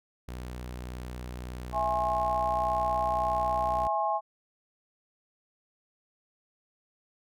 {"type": "tone", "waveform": "sawtooth", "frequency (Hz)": 61.74, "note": "B1", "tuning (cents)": 0, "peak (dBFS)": -33, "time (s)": [0.28, 3.88], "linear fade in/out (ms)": 5}
{"type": "chord", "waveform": "sine", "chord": "E augmented", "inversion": "none", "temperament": "equal with one note detuned", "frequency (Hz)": [659.3, 830.6, 1073.4], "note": ["E5", "G#5", "B#5"], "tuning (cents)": [0, 0, 44], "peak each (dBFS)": [-31, -28, -31], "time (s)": [1.72, 4.21], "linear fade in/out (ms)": 50}
{"effects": []}